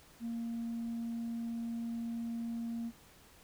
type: tone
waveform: sine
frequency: 231.8 Hz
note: A#3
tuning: 10 cents flat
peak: -34 dBFS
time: 0.2-2.92 s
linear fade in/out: 50 ms
effects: tanh soft clip ceiling -33 dBFS + pink hiss -60 dBFS RMS until 3.43 s